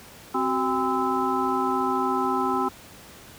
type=tone cluster; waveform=sine; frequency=262.1 / 376.2 / 804 / 1022 / 1308 Hz; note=C4 / F#4 / G5 / C6 / E6; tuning=+3 / +29 / +44 / -41 / -14 cents; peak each=-28 dBFS; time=0.34-2.69 s; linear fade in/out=10 ms; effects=pink hiss -46 dBFS RMS until 3.38 s + high-pass 60 Hz 12 dB/octave